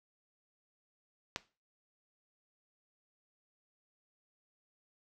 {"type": "click", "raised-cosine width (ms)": 0.2, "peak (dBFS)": -16, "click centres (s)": 1.361, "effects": ["noise-tail reverb RT60 0.3 s tail -17 dB re dry"]}